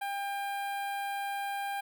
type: tone with notch filter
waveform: sawtooth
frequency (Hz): 799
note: G5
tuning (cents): +33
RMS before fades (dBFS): -35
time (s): 0.01-1.81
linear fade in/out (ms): 10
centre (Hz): 6000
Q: 0.58
effects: none